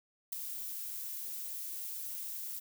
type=noise with ADSR envelope; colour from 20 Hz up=violet; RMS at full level=-33 dBFS; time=0.32-2.6 s; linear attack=11 ms; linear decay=3 ms; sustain=-8 dB; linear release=17 ms; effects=none